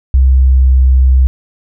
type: tone with pitch glide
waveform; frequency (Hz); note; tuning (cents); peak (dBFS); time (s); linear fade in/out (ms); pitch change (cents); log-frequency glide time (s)
sine; 65.4 to 64.8; C2 to C2; 0 to -16; -4; 0.14-1.27; 0; -16; 0.28-0.74
effects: none